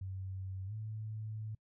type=tone with pitch glide; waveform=sine; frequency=95 to 108.5 Hz; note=F#2 to A2; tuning=+46 to -24 cents; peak=-39 dBFS; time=0.01-1.55 s; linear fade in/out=5 ms; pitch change=+230 cents; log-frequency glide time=0.66-0.73 s; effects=noise-tail reverb RT60 0.1 s tail -26 dB re dry